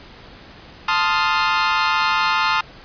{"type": "chord", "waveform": "sawtooth", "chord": "F dominant seventh", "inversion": "first", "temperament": "equal", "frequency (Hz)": [880, 1046.5, 1244.5, 1396.9], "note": ["A5", "C6", "Eb6", "F6"], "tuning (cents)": [0, 0, 0, 0], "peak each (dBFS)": -18, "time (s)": [0.88, 2.61], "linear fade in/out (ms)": 5, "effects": ["pink hiss -42 dBFS RMS until 2.84 s", "resampled to 11025 Hz"]}